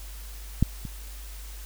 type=clicks; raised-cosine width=5 ms; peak=-7 / -22 dBFS; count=2; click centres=0.626 / 0.852 s; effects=added 50 Hz sine -38 dBFS peak until 1.65 s + white hiss -47 dBFS RMS until 1.65 s